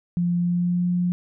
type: tone with pitch glide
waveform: sine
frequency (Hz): 174.4 to 177.45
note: F3 to F3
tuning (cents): -2 to +28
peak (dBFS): -19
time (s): 0.17-1.12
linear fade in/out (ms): 0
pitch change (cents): +30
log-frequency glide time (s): 0.37-0.88
effects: none